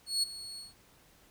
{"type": "tone with ADSR envelope", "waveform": "35% pulse", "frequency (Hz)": 4359, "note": "C#8", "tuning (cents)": -30, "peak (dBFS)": -24, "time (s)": [0.06, 0.74], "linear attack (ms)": 170, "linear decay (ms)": 12, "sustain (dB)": -16, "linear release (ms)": 160, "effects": ["pink hiss -62 dBFS RMS until 1.3 s"]}